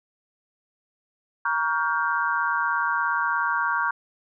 sine chord, G half-diminished seventh, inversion first, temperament just, 940.8 / 1128.9 / 1411.2 / 1568 Hz, Bb5 / Db6 / F6 / G6, +16 / +31 / +18 / 0 cents, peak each -27 dBFS, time 1.45-3.91 s, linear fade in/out 5 ms, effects none

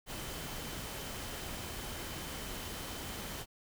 sine tone in noise, 3066 Hz, G7, 39 cents flat, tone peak -53 dBFS, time 0.06-3.46 s, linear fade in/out 50 ms, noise pink, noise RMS -42 dBFS, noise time 0.06-3.46 s, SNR -14 dB, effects none

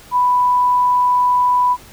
sine tone, 990 Hz, B5, 4 cents sharp, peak -11 dBFS, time 0.11-1.77 s, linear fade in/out 50 ms, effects pink hiss -42 dBFS RMS until 1.92 s

